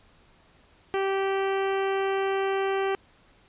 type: harmonic tone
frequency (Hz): 389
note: G4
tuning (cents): -13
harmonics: 1 / 2 / 3 / 4 / 5 / 6 / 7 / 8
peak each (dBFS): -25 / -31 / -35 / -37 / -39 / -41 / -42 / -43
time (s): 0.94-2.95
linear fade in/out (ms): 0
effects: pink hiss -59 dBFS RMS until 3.48 s + resampled to 8000 Hz

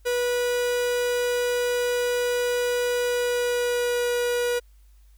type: tone with pitch glide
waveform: 45% pulse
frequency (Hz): 488.4 to 484.5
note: B4 to B4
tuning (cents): -19 to -33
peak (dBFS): -22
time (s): 0.05-4.6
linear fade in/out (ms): 20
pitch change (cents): -14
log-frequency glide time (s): 2.99-4.09
effects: added 50 Hz sine -50 dBFS peak until 5.17 s + white hiss -67 dBFS RMS until 5.17 s

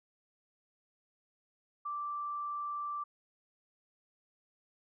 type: tone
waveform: sine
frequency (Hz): 1172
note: D6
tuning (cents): -4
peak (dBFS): -35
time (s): 1.85-3.04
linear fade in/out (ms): 10
effects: none

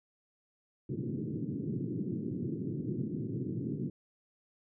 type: band-pass noise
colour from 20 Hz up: pink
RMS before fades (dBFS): -36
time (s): 0.89-3.9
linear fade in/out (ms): 5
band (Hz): 110 to 380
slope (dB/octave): 48
effects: none

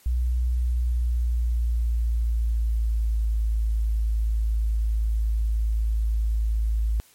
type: tone with pitch glide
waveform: sine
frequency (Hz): 61 to 54.66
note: B1 to A1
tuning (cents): -21 to -11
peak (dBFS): -20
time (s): 0.06-7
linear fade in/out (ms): 0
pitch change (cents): -190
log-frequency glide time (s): 0.5-3.3
effects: white hiss -56 dBFS RMS until 7.14 s + MP3 64 kbps

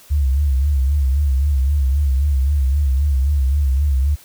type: tone with vibrato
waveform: sine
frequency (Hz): 69.3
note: C#2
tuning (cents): 0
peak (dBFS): -13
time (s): 0.1-4.16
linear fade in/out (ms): 20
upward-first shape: sine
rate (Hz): 3.8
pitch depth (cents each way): 110
effects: white hiss -46 dBFS RMS until 4.24 s

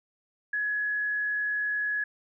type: tone with frequency modulation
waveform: sine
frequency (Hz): 1686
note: G#6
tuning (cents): +26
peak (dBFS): -26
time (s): 0.53-2.04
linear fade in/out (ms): 5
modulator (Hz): 71.3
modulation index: 0.23
effects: none

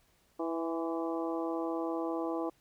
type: harmonic tone with a mistuned harmonic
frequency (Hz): 164.81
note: E3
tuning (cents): 0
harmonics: 2 / 3 / 4 / 5 / 6 / 7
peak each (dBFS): -34 / -38 / -40 / -42 / -44 / -45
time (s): 0.39-2.5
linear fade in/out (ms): 10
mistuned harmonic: 6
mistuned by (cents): +46
effects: pink hiss -69 dBFS RMS until 2.6 s

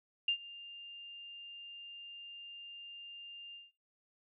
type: tone with ADSR envelope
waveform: sine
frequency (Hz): 2800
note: F7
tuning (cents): +4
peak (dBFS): -26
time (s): 0.28-3.72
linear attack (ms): 4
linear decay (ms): 85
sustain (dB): -20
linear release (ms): 180
effects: noise-tail reverb RT60 0.3 s tail -21 dB re dry

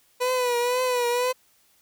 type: tone with vibrato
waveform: 30% pulse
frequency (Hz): 493.9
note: B4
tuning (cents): 0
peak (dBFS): -19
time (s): 0.2-1.33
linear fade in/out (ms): 20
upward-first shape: triangle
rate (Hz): 2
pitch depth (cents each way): 65
effects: white hiss -62 dBFS RMS until 1.81 s

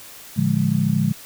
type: chord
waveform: sine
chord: Bb dominant seventh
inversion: none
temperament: equal with one note detuned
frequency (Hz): 113.55 / 146.83 / 174.61 / 207.7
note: Bb2 / D3 / F3 / Ab3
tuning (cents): -45 / 0 / 0 / 0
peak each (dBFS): -25 / -21 / -22 / -21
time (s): 0.36-1.13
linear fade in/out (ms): 20
effects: white hiss -41 dBFS RMS until 1.25 s

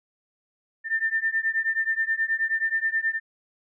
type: beating tone pair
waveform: sine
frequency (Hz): 1791 / 1800.4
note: A6 / A6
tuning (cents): +30 / +39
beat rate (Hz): 9.4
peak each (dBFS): -25 / -26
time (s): 0.84-3.2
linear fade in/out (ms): 50
effects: none

